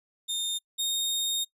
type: tone pair in turn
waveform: sawtooth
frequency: 3646 / 3697 Hz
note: A#7 / A#7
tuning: -39 / -15 cents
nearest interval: unison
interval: 24 cents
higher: second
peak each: -25 / -23 dBFS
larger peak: second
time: 0.28-0.59 / 0.78-1.45 s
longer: second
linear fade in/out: 20 ms
effects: noise-tail reverb RT60 0.1 s tail -23 dB re dry + resampled to 32000 Hz